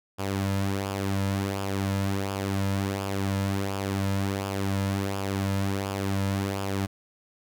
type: tone with flanger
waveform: sawtooth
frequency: 98 Hz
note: G2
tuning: in tune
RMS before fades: -28 dBFS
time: 0.18-6.87 s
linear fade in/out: 20 ms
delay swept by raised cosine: 0.49 to 2.69 ms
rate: 1.4 Hz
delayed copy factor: -0.55
effects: none